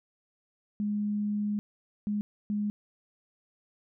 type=tone bursts at uneven times; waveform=sine; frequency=207.7 Hz; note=G#3; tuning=in tune; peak=-27 dBFS; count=3; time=0.8-1.59 / 2.07-2.21 / 2.5-2.7 s; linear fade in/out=0 ms; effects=none